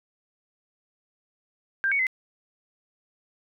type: tone with pitch steps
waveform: sine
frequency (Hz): 1587 / 2230 / 2048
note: G6 / C#7 / C7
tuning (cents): +21 / +10 / -38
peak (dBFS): -21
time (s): 1.84-2.068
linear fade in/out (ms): 0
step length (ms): 76
effects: none